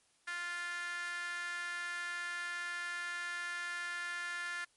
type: tone with high-pass filter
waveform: sawtooth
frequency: 349.2 Hz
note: F4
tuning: in tune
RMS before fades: -40 dBFS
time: 0.27-4.65 s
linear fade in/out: 10 ms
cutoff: 1600 Hz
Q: 6
effects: white hiss -71 dBFS RMS until 4.76 s + MP3 48 kbps